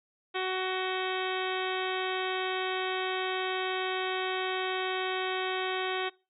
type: harmonic tone with a mistuned harmonic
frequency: 373.4 Hz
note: F#4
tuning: 16 cents sharp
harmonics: 1 / 2 / 3 / 4 / 5 / 6 / 7 / 8 / 9 / 10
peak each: -33 / -36 / -38 / -39 / -40 / -41 / -41 / -42 / -43 / -43 dBFS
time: 0.34-6.1 s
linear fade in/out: 20 ms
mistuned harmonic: 8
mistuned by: +66 cents
effects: noise-tail reverb RT60 0.3 s tail -22 dB re dry